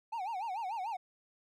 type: tone with vibrato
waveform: triangle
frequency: 827 Hz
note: G#5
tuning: 8 cents flat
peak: -33 dBFS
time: 0.12-0.97 s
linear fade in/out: 10 ms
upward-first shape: sine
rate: 6.8 Hz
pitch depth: 220 cents each way
effects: none